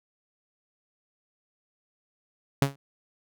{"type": "tone with exponential decay", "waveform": "sawtooth", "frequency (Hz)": 138.59, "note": "C#3", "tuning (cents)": 0, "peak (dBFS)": -12, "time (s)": [2.62, 2.76], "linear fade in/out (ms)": 2, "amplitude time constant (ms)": 30, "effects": []}